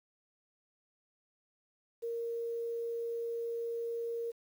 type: tone with quantisation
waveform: sine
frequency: 465.2 Hz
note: A#4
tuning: 4 cents flat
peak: -34 dBFS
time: 2.02-4.32 s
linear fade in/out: 20 ms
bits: 10
effects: none